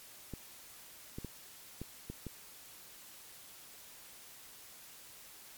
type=clicks; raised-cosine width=3 ms; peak=-28 dBFS; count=6; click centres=0.337 / 1.185 / 1.247 / 1.816 / 2.1 / 2.267 s; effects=white hiss -54 dBFS RMS until 5.57 s + MP3 96 kbps